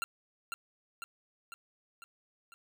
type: tone with echo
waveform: 25% pulse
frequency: 1372 Hz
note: F6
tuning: 31 cents flat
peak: -28 dBFS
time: 0.02-0.04 s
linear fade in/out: 0 ms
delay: 500 ms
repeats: 5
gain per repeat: -4 dB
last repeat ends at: 2.54 s
effects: none